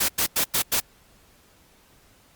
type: noise bursts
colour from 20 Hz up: white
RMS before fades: -22 dBFS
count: 5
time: 0-0.803 s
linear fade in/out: 10 ms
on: 87 ms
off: 92 ms
effects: pink hiss -57 dBFS RMS until 2.35 s + Opus 48 kbps